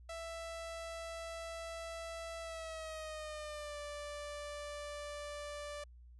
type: tone with pitch glide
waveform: sawtooth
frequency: 662 to 586.4 Hz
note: E5 to D5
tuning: +7 to -3 cents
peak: -39 dBFS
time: 0.09-5.84 s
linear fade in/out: 5 ms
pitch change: -210 cents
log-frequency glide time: 2.41-3.78 s
effects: added 60 Hz sine -54 dBFS peak until 6.19 s + resampled to 24000 Hz